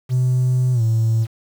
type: tone with pitch glide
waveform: triangle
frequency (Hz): 126.9 to 112.4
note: B2 to A2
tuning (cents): +47 to +37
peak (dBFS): -11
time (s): 0.09-1.27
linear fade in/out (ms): 50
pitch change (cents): -210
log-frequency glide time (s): 0.73-0.82
effects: tanh soft clip ceiling -10 dBFS + 7-bit